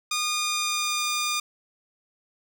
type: tone with pitch glide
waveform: 10% pulse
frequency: 1222 to 1210.1 Hz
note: D#6 to D#6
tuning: -32 to -49 cents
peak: -16 dBFS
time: 0.11-1.4 s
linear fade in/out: 5 ms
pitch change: -17 cents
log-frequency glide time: 0.23-1.06 s
effects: none